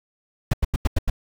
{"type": "noise bursts", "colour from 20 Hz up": "brown", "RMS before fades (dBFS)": -18, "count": 6, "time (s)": [0.51, 1.1], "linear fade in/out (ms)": 5, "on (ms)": 25, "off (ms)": 88, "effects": []}